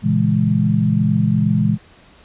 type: chord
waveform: sine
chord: A# half-diminished seventh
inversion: none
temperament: equal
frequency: 116.54 / 138.59 / 164.81 / 207.7 Hz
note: A#2 / C#3 / E3 / G#3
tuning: 0 / 0 / 0 / 0 cents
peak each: -19 / -22 / -18 / -17 dBFS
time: 0.02-1.78 s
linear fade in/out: 50 ms
effects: pink hiss -48 dBFS RMS until 2.24 s + resampled to 8000 Hz